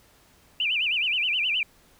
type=tone with vibrato; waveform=sine; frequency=2679 Hz; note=E7; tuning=27 cents sharp; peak=-22 dBFS; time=0.6-1.63 s; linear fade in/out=2 ms; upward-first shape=sine; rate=9.5 Hz; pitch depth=230 cents each way; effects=pink hiss -58 dBFS RMS until 1.99 s